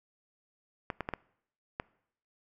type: clicks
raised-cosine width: 0.5 ms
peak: -18 dBFS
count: 5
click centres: 0.902 / 1.007 / 1.089 / 1.137 / 1.799 s
effects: noise-tail reverb RT60 0.7 s tail -23 dB re dry